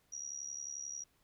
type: tone with amplitude modulation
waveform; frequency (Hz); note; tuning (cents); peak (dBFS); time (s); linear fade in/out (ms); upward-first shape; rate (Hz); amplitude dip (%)
sine; 5750; F8; +50; -37; 0.12-1.04; 10; sine; 71.3; 85
effects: pink hiss -73 dBFS RMS until 1.23 s